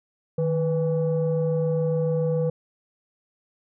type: tone pair together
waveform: sine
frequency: 155.57 / 493.9 Hz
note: D#3 / B4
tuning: 0 / 0 cents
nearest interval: octave + minor sixth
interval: 2000 cents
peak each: -22 dBFS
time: 0.38-2.5 s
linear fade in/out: 5 ms
effects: tanh soft clip ceiling -16 dBFS